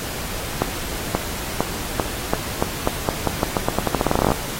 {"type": "accelerating click train", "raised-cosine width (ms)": 1, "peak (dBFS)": -3, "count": 26, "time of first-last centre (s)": [0.62, 4.318], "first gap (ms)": 530, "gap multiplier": 0.86, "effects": ["pink hiss -29 dBFS RMS until 4.59 s", "AAC 48 kbps"]}